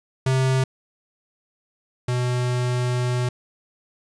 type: tone pair in turn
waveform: square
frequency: 131.4 / 124.03 Hz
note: C3 / B2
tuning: +8 / +8 cents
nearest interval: minor second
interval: 100 cents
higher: first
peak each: -18 / -21 dBFS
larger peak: first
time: 0.26-0.64 / 2.08-3.29 s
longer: second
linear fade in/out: 5 ms
effects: resampled to 22050 Hz + 9-bit